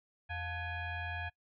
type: tone with frequency modulation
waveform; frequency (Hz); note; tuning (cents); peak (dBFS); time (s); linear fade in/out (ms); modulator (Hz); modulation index
sine; 880; A5; 0; -36; 0.29-1.3; 20; 795; 2
effects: noise-tail reverb RT60 0.1 s tail -23 dB re dry